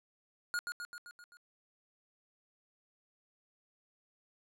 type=tone with echo; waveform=square; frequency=1434 Hz; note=F6; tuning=45 cents sharp; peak=-33 dBFS; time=0.54-0.59 s; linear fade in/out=0 ms; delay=130 ms; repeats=6; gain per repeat=-4 dB; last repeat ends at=1.37 s; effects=low-pass 12000 Hz 12 dB/octave